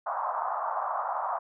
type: band-pass noise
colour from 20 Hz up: white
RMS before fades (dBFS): -31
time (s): 0.06-1.39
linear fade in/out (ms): 10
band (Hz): 660 to 1200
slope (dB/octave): 48
effects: none